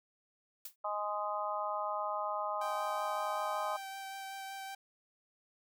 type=noise with exponential decay; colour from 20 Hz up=blue; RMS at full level=-39 dBFS; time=0.65-0.76 s; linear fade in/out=5 ms; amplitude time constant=22 ms
type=harmonic tone; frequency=207.7 Hz; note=G#3; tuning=in tune; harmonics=3 / 4 / 5 / 6; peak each=-39 / -39 / -39 / -39 dBFS; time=0.84-3.77 s; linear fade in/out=10 ms
type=tone with vibrato; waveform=sawtooth; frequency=778 Hz; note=G5; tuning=13 cents flat; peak=-38 dBFS; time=2.61-4.75 s; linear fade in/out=5 ms; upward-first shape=sine; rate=5.3 Hz; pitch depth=11 cents each way
effects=none